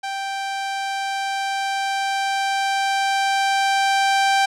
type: tone with level ramp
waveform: sawtooth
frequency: 784 Hz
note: G5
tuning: in tune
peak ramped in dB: -21 to -11 dBFS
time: 0.03-4.46 s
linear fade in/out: 10 ms
effects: low-pass 7000 Hz 12 dB/octave